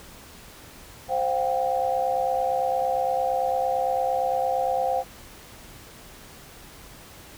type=chord; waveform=sine; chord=C suspended fourth; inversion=none; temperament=equal with one note detuned; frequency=523.3 / 715.2 / 784 Hz; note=C5 / F5 / G5; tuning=0 / +41 / 0 cents; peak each=-26 dBFS; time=1.08-5.04 s; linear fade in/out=50 ms; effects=pink hiss -46 dBFS RMS until 7.37 s